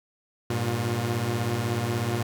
sawtooth tone cluster, 101.1 / 117.5 / 357.4 Hz, G#2 / A#2 / F4, -46 / +14 / +40 cents, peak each -27 / -23 / -29 dBFS, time 0.5-2.23 s, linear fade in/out 5 ms, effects none

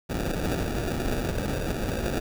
pink noise with sample-and-hold, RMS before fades -28 dBFS, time 0.09-2.2 s, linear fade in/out 10 ms, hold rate 1050 Hz, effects none

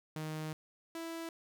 sawtooth tone pair in turn, 155.8 / 330.1 Hz, D#3 / E4, +3 / +2 cents, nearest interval octave + minor second, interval 1299 cents, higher second, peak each -34 / -36 dBFS, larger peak first, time 0.16-0.53 / 0.95-1.29 s, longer first, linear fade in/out 2 ms, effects none

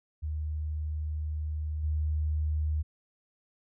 sine tone with level steps, 76.6 Hz, D#2, 27 cents flat, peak -30 / -26 dBFS, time 0.22-2.83 s, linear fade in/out 20 ms, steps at 1.83 s, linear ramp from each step 10 ms, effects none

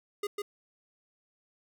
square tone with echo, 410 Hz, G#4, 22 cents flat, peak -31 dBFS, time 0.23-0.27 s, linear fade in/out 5 ms, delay 150 ms, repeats 1, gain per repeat -2 dB, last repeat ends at 0.42 s, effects none

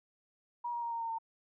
sine tone with pitch steps, 957 / 946.6 / 936.2 / 926 / 915.9 / 905.9 Hz, A#5 / A#5 / A#5 / A#5 / A#5 / A#5, +45 / +26 / +7 / -12 / -31 / -50 cents, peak -34 dBFS, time 0.64-1.186 s, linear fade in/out 10 ms, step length 91 ms, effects none

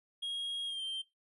triangle tone with pitch glide, 3275 to 3147 Hz, G#7 to G7, -25 to +6 cents, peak -34 dBFS, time 0.22-1.02 s, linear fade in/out 10 ms, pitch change -69 cents, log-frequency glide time 0.66-0.82 s, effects noise-tail reverb RT60 0.2 s tail -17 dB re dry + resampled to 32000 Hz

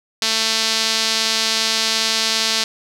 sawtooth tone with band-pass filter, 222.6 Hz, A3, 20 cents sharp, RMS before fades -19 dBFS, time 0.22-2.64 s, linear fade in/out 2 ms, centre 4600 Hz, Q 2, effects none

